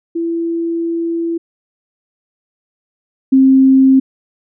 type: tone pair in turn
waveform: sine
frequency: 334.6 / 265.6 Hz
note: E4 / C4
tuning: +26 / +26 cents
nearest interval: major third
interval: 400 cents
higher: first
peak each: -15 / -5 dBFS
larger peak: second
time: 0.15-1.38 / 3.32-4 s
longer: first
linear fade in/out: 10 ms
effects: none